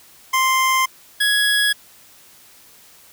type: tone pair in turn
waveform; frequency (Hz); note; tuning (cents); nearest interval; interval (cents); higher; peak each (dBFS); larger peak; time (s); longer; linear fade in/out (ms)
25% pulse; 1046.5 / 1670.4; C6 / G#6; 0 / +10; minor sixth; 810; second; -11; neither; 0.33-0.86 / 1.2-1.73; neither; 10
effects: white hiss -48 dBFS RMS until 3.12 s